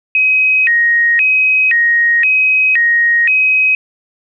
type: tone with vibrato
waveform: sine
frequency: 2179 Hz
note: C#7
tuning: 30 cents flat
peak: -8 dBFS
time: 0.15-3.75 s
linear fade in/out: 2 ms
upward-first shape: square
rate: 0.96 Hz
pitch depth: 260 cents each way
effects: none